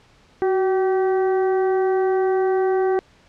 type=harmonic tone with a mistuned harmonic; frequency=384.5 Hz; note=G4; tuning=33 cents flat; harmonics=1 / 2 / 3 / 4 / 5; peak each=-17 / -25 / -35 / -35 / -39 dBFS; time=0.42-2.99 s; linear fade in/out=0 ms; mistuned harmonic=1; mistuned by=-45 cents; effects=pink hiss -54 dBFS RMS until 3.28 s + low-pass 5000 Hz 12 dB/octave